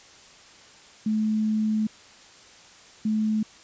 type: tone bursts at uneven times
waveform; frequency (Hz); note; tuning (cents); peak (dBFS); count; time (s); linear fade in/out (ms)
sine; 216.2; A3; -30; -21; 2; 1.06-1.87 / 3.05-3.43; 5
effects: white hiss -50 dBFS RMS until 3.63 s + resampled to 16000 Hz